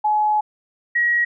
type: tone pair in turn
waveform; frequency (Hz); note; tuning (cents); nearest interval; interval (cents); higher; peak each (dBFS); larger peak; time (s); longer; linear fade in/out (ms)
sine; 848 / 1903.7; G#5 / A#6; +36 / +36; octave + major second; 1400; second; -15; neither; 0.04-0.41 / 0.95-1.25; first; 10
effects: none